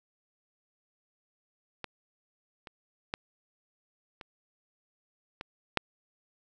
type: clicks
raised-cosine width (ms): 0.3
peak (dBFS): -20 / -28 / -15 / -27 / -22 / -8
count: 6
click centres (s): 1.843 / 2.672 / 3.139 / 4.212 / 5.411 / 5.773
effects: none